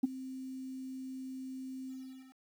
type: tone with ADSR envelope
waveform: sine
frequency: 261.6 Hz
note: C4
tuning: in tune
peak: -21 dBFS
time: 0.03-2.37 s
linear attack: 10 ms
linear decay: 20 ms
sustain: -19 dB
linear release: 490 ms
effects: tanh soft clip ceiling -21 dBFS + 10-bit